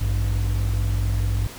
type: tone pair together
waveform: triangle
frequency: 54.8 / 99.4 Hz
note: A1 / G2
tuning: -6 / +25 cents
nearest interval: minor seventh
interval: 1031 cents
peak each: -19 dBFS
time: 0.01-1.47 s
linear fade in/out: 5 ms
effects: tanh soft clip ceiling -14 dBFS + pink hiss -39 dBFS RMS until 1.58 s